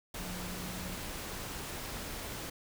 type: tone in noise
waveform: sine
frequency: 181.4 Hz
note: F#3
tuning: 34 cents flat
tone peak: -43 dBFS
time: 0.19-0.95 s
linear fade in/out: 5 ms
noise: pink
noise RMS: -41 dBFS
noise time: 0.14-2.5 s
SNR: -5 dB
effects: none